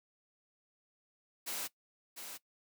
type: noise with echo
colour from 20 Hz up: white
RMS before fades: -39 dBFS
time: 1.46-1.68 s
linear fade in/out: 20 ms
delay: 700 ms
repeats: 1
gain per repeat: -7 dB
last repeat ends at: 2.38 s
effects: noise-tail reverb RT60 0.1 s tail -19 dB re dry + high-pass 200 Hz 12 dB/octave